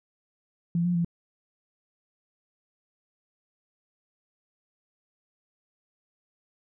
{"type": "tone with pitch steps", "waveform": "sine", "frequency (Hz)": [170.6, 176.4, 170.6], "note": ["F3", "F3", "F3"], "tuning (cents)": [-40, 18, -40], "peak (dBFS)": -22, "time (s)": [0.75, 1.047], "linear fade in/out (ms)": 2, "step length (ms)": 99, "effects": []}